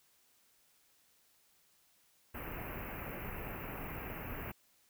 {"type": "band-stop noise", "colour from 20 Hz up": "pink", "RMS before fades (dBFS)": -43, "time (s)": [2.34, 4.52], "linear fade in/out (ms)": 10, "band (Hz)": [2800, 12000], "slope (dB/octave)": 96, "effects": ["white hiss -70 dBFS RMS until 4.89 s"]}